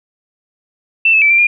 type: tone with pitch steps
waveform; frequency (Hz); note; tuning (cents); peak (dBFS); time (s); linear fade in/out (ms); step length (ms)
sine; 2672 / 2606 / 2317 / 2362 / 2413; E7 / E7 / D7 / D7 / D7; +23 / -20 / -24 / +9 / +46; -7; 1.05-1.47; 5; 84
effects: none